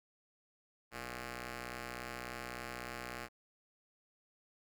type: ring-modulated tone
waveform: 5% pulse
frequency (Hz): 123.47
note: B2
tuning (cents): 0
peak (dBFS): -28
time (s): 0.91-3.29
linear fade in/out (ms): 50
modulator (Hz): 956
effects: none